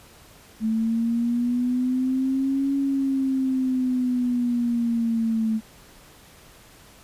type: linear two-way sweep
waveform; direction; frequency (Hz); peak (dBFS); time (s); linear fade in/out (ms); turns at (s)
sine; up then down; 218.8 to 277.2 to 218.8; -20; 0.6-5.61; 50; 2.75
effects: pink hiss -50 dBFS RMS until 7.03 s + resampled to 32000 Hz